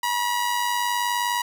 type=tone with amplitude modulation; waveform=sawtooth; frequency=965 Hz; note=B5; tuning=40 cents flat; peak=-16 dBFS; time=0.03-1.42 s; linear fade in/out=5 ms; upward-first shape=sine; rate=99.6 Hz; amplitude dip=50%; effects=none